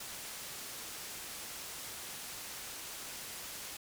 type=low-pass noise; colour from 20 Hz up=white; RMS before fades=-45 dBFS; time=0-3.77 s; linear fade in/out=5 ms; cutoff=12000 Hz; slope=12 dB/octave; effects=none